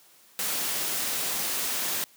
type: noise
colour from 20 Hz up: white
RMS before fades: -29 dBFS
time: 0.39-2.04 s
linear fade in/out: 0 ms
effects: white hiss -57 dBFS RMS until 2.16 s + high-pass 150 Hz 12 dB/octave